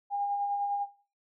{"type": "tone with tremolo", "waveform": "sine", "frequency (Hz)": 809, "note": "G#5", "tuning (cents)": -46, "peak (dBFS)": -26, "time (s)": [0.1, 0.87], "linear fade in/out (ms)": 50, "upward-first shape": "sine", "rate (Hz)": 9.9, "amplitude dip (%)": 30, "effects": ["noise-tail reverb RT60 0.4 s tail -17 dB re dry"]}